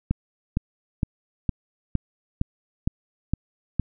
click train, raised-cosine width 5 ms, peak -9 dBFS, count 9, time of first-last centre 0.11-3.797 s, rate 2.17 Hz, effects none

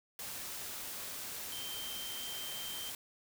sine tone in noise, 3136 Hz, G7, in tune, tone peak -43 dBFS, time 1.52-2.9 s, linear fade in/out 2 ms, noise white, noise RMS -43 dBFS, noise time 0.19-2.95 s, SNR -3 dB, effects none

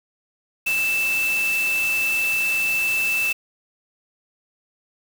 sine tone in noise, 2644 Hz, E7, 5 cents sharp, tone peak -19 dBFS, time 0.66-3.33 s, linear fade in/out 10 ms, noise white, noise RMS -31 dBFS, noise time 0.66-3.33 s, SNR +9 dB, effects none

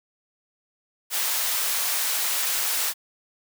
white high-pass noise, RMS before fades -25 dBFS, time 1.1-2.94 s, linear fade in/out 50 ms, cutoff 690 Hz, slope 12 dB/octave, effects none

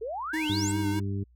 sine exponential sweep, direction up, 415.3 to 8450 Hz, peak -31 dBFS, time 0.01-0.72 s, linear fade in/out 10 ms
square tone with vibrato, 310 Hz, D#4, 6 cents flat, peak -29 dBFS, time 0.33-1 s, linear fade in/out 10 ms, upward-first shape sine, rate 4.9 Hz, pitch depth 41 cents each way
click train, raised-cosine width 0.5 ms, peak -38 dBFS, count 55, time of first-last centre 0.34-1.001 s, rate 81.7 Hz
harmonic tone, 99 Hz, G2, 18 cents sharp, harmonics 1 / 2 / 3 / 4, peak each -29 / -35 / -39 / -41 dBFS, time 0.49-1.24 s, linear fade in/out 10 ms
effects added 60 Hz sine -56 dBFS peak until 1.35 s

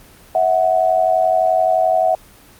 sine tone pair together, 648.4 / 740 Hz, E5 / F#5, -29 / 0 cents, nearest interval major second, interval 229 cents, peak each -15 dBFS, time 0.35-2.15 s, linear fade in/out 2 ms, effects pink hiss -45 dBFS RMS until 2.59 s + Opus 24 kbps

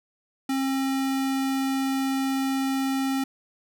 square tone, 268.4 Hz, C4, 44 cents sharp, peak -24 dBFS, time 0.49-3.24 s, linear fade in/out 5 ms, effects none

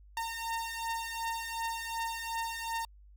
sawtooth beating tone pair, 913 / 915.7 Hz, A#5 / A#5, -36 / -31 cents, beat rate 2.7 Hz, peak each -34 / -33 dBFS, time 0.17-2.85 s, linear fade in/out 2 ms, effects added 50 Hz sine -53 dBFS peak until 3.16 s

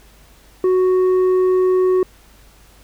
sine tone with tanh clipping, 370 Hz, F#4, in tune, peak -13 dBFS, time 0.64-2.03 s, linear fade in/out 2 ms, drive 5 dB, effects added 50 Hz sine -48 dBFS peak until 2.83 s + pink hiss -50 dBFS RMS until 2.83 s

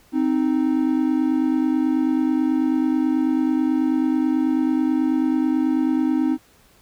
triangle tone pair together, 261.9 / 311.1 Hz, C4 / D#4, +2 / 0 cents, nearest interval minor third, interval 298 cents, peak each -18 dBFS, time 0.12-6.38 s, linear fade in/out 50 ms, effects pink hiss -55 dBFS RMS until 6.81 s

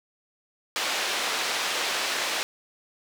white band-pass noise, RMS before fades -28 dBFS, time 0.76-2.43 s, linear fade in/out 0 ms, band 410 to 4300 Hz, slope 12 dB/octave, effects none

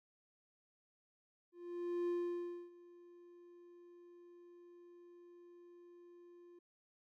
triangle tone with ADSR envelope, 349.2 Hz, F4, in tune, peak -32 dBFS, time 1.52-6.59 s, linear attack 560 ms, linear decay 620 ms, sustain -23 dB, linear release 5 ms, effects none

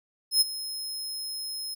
sawtooth tone with ADSR envelope, 5150 Hz, E8, 41 cents flat, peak -14 dBFS, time 0.31-1.75 s, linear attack 100 ms, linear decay 21 ms, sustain -16 dB, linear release 16 ms, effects none

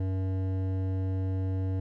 sine tone with hard clipping, 94.5 Hz, F#2, 37 cents sharp, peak -29 dBFS, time 0-1.8 s, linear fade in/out 5 ms, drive 12 dB, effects none

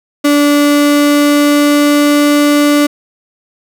35% pulse tone with pitch glide, 290.2 to 292 Hz, D4 to D4, -21 to -10 cents, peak -5 dBFS, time 0.24-2.87 s, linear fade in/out 10 ms, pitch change +11 cents, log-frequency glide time 0.44-2.31 s, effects none

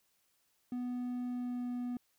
triangle tone with pitch glide, 246.9 to 245.3 Hz, B3 to B3, 0 to -12 cents, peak -33 dBFS, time 0.72-1.97 s, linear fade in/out 2 ms, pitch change -12 cents, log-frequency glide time 1.27-1.7 s, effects white hiss -75 dBFS RMS until 2.18 s

